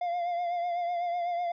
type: tone with vibrato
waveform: triangle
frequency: 698.5 Hz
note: F5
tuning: in tune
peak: -26 dBFS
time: 0.01-1.52 s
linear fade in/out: 5 ms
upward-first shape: triangle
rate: 8 Hz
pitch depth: 46 cents each way
effects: resampled to 11025 Hz